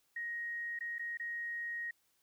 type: tone with dropouts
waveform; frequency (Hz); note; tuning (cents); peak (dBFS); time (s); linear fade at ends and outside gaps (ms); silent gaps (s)
sine; 1878; A#6; +12; -37; 0.16-1.91; 5; 0.79-0.807 / 0.984-0.993 / 1.173-1.197
effects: white hiss -75 dBFS RMS until 2.22 s